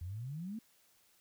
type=exponential sweep; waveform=sine; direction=up; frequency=81.8 to 232.8 Hz; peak=-39 dBFS; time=0.01-0.59 s; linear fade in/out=5 ms; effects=white hiss -69 dBFS RMS until 1.2 s